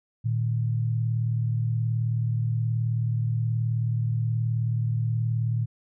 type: tone pair together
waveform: sine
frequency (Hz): 114.69 / 153.5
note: A#2 / D#3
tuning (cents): -28 / -23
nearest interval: perfect fourth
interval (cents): 505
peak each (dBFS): -23 / -31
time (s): 0.24-5.66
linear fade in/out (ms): 20
effects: none